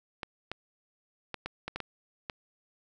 clicks, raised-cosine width 0.3 ms, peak -19 dBFS, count 8, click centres 0.232 / 0.516 / 1.343 / 1.46 / 1.68 / 1.76 / 1.803 / 2.298 s, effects none

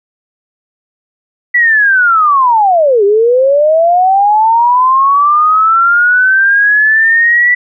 sine linear two-way sweep, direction down then up, 1969 to 392.4 to 1969 Hz, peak -5 dBFS, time 1.54-7.55 s, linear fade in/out 10 ms, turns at 3.04 s, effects none

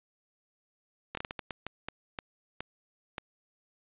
slowing click train, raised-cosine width 0.3 ms, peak -19 dBFS, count 12, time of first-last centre 1.15-3.182 s, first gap 23 ms, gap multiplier 1.38, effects resampled to 8000 Hz + 10-bit

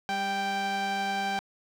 sawtooth tone pair together, 198.85 / 784 Hz, G3 / G5, +25 / 0 cents, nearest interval 2 octaves, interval 2375 cents, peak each -32 / -24 dBFS, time 0.09-1.39 s, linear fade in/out 0 ms, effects low-pass 5000 Hz 12 dB/octave + 9-bit

